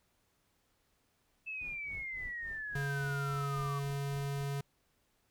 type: exponential sweep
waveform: sine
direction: down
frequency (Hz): 2637 to 1129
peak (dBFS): -38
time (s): 1.46-3.8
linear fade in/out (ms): 20
type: noise with tremolo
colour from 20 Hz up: brown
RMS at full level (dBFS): -50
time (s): 1.61-4.44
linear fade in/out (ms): 0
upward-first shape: sine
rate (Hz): 3.6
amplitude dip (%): 95
type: tone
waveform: square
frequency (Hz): 140.2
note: C#3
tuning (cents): +20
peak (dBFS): -35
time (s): 2.75-4.61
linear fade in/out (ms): 5
effects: pink hiss -75 dBFS RMS until 5.3 s